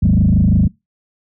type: tone with frequency modulation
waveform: sine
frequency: 138.3 Hz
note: C#3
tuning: 4 cents flat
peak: -8 dBFS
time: 0.02-0.68 s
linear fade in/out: 10 ms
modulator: 25.9 Hz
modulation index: 3.1
effects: noise-tail reverb RT60 0.2 s tail -24 dB re dry + tanh soft clip ceiling -4 dBFS